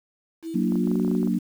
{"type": "tone with pitch glide", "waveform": "sine", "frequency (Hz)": [327.1, 369.3], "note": ["E4", "F#4"], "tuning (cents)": [-13, -3], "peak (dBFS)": -29, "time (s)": [0.42, 1.3], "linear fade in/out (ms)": 50, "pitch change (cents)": 210, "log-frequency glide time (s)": [0.6, 0.98]}
{"type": "chord", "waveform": "sine", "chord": "Gb augmented", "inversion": "none", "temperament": "equal", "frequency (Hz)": [185, 233.1, 293.7], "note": ["Gb3", "Bb3", "D4"], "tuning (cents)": [0, 0, 0], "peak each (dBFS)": [-24, -24, -28], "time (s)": [0.54, 1.39], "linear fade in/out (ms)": 10}
{"type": "clicks", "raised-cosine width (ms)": 1, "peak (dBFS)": -26, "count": 12, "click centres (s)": [0.722, 0.756, 0.874, 0.915, 0.956, 0.998, 1.048, 1.079, 1.114, 1.151, 1.23, 1.274]}
{"effects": ["8-bit"]}